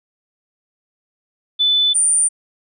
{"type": "tone pair in turn", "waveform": "sine", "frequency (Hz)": [3500, 9078], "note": ["A7", "C#9"], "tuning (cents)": [-10, 40], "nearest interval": "octave + perfect fourth", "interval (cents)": 1650, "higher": "second", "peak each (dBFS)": -12, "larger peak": "neither", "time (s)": [[1.59, 1.94], [1.94, 2.29]], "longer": "neither", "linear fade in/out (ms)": 20, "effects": []}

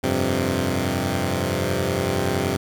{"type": "chord", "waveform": "10% pulse", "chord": "F suspended second", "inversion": "none", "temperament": "equal", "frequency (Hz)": [87.31, 98, 130.81], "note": ["F2", "G2", "C3"], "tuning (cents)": [0, 0, 0], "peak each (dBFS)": -17, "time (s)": [0.03, 2.57], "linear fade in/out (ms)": 10, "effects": []}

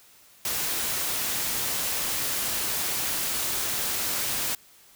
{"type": "noise", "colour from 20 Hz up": "white", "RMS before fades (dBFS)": -28, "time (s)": [0.45, 4.55], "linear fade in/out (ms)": 2, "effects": ["white hiss -55 dBFS RMS until 4.95 s"]}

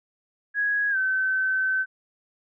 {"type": "tone with pitch glide", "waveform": "sine", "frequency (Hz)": [1661.2, 1532.2], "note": ["G#6", "G6"], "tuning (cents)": [0, -40], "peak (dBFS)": -21, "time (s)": [0.54, 1.86], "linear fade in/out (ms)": 50, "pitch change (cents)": -140, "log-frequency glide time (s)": [0.9, 0.97], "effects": []}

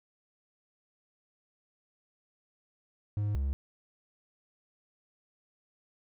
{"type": "tone pair in turn", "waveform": "triangle", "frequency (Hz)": [103.83, 68.53], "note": ["G#2", "C#2"], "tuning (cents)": [0, -19], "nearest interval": "perfect fifth", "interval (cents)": 719, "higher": "first", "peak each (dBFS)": -26, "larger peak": "neither", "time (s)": [[3.17, 3.35], [3.35, 3.53]], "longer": "neither", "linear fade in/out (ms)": 0, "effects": []}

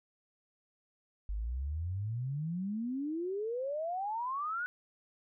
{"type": "exponential sweep", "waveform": "sine", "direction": "up", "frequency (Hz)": [48.55, 1500], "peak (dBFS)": -33, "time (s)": [1.29, 4.66], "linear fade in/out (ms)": 0, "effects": []}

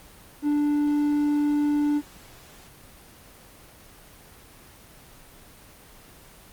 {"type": "tone", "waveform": "triangle", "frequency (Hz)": 293.7, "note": "D4", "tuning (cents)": 0, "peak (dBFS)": -18, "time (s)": [0.42, 2.02], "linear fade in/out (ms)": 50, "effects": ["pink hiss -49 dBFS RMS until 6.52 s", "Opus 24 kbps"]}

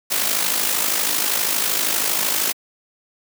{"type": "noise with amplitude modulation", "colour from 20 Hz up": "white", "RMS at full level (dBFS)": -18, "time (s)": [0.1, 2.53], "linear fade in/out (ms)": 20, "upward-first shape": "sine", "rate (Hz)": 52.7, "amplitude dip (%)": 55, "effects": ["high-pass 200 Hz 12 dB/octave"]}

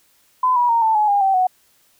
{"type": "tone with pitch steps", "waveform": "sine", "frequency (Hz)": [1014, 969.3, 926.6, 885.8, 846.8, 809.5, 773.8, 739.7], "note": ["B5", "B5", "A#5", "A5", "G#5", "G#5", "G5", "F#5"], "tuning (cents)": [45, -33, -11, 11, 33, -45, -23, -1], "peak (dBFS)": -13, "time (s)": [0.43, 1.47], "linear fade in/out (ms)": 5, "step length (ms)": 130, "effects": ["white hiss -58 dBFS RMS until 1.99 s"]}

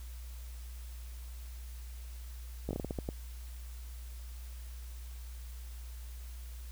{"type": "slowing click train", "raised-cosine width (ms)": 2, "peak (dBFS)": -22, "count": 9, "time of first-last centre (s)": [2.69, 3.089], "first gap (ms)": 18, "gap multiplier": 1.28, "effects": ["added 60 Hz sine -42 dBFS peak until 6.71 s", "white hiss -57 dBFS RMS until 6.71 s"]}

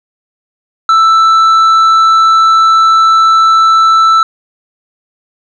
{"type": "tone with tanh clipping", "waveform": "triangle", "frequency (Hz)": 1323, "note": "E6", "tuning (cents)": 6, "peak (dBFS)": -5, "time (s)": [0.89, 4.23], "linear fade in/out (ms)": 2, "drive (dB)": 10, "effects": []}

